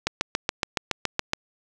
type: click train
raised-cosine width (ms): 0.2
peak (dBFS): -5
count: 10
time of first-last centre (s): 0.07-1.334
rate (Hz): 7.12
effects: none